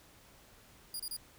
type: tone bursts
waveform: 15% pulse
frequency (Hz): 4844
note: D#8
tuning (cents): -47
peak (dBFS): -31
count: 3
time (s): 0.94-1.166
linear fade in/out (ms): 2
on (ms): 56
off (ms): 29
effects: pink hiss -60 dBFS RMS until 1.38 s